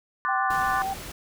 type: chord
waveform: sine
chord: D dominant seventh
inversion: third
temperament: equal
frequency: 1046.5 / 1174.7 / 1480 / 1760 Hz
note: C6 / D6 / F#6 / A6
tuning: 0 / 0 / 0 / 0 cents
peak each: -29 / -27 / -30 / -31 dBFS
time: 0.25-0.82 s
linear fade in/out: 0 ms
type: tone with vibrato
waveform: sine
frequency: 773 Hz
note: G5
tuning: 24 cents flat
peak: -26 dBFS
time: 0.28-0.94 s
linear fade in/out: 10 ms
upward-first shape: sine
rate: 8.4 Hz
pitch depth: 17 cents each way
type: noise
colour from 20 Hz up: pink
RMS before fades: -38 dBFS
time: 0.5-1.12 s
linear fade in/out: 5 ms
effects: none